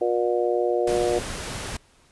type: harmonic tone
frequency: 119.8 Hz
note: A#2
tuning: 48 cents sharp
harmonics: 3 / 4 / 5 / 6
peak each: -24 / -24 / -27 / -29 dBFS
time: 0.01-1.19 s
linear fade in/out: 5 ms
type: noise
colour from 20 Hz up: pink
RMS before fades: -32 dBFS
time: 0.87-1.77 s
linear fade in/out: 5 ms
effects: pink hiss -58 dBFS RMS until 2.11 s + resampled to 24000 Hz